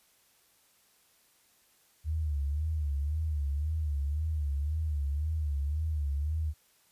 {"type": "tone with vibrato", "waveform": "sine", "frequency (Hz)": 74.6, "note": "D2", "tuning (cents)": 28, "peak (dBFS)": -28, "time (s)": [2.04, 6.54], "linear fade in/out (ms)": 50, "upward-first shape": "sine", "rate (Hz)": 1.9, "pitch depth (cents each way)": 110, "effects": ["white hiss -66 dBFS RMS until 6.91 s", "resampled to 32000 Hz"]}